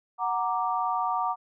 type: chord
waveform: sine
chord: Gb augmented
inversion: none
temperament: equal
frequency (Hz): 740 / 932.3 / 1174.7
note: Gb5 / Bb5 / D6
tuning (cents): 0 / 0 / 0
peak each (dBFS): -29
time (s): 0.18-1.36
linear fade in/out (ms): 50
effects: none